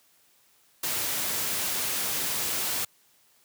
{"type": "noise", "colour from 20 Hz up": "white", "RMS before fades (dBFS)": -29, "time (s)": [0.83, 2.85], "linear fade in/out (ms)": 5, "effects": ["white hiss -63 dBFS RMS until 3.44 s", "high-pass 80 Hz 12 dB/octave"]}